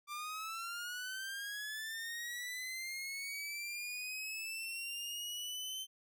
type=linear sweep; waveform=sawtooth; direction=up; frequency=1174.7 to 3097 Hz; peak=-37 dBFS; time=0.07-5.87 s; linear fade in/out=50 ms; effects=none